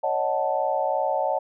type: chord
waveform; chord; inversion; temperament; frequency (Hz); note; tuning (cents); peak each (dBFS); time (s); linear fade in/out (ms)
sine; D# half-diminished seventh; third; equal with one note detuned; 554.4 / 617.2 / 740 / 880; C#5 / D#5 / F#5 / A5; 0 / -14 / 0 / 0; -27; 0.03-1.39; 10
effects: none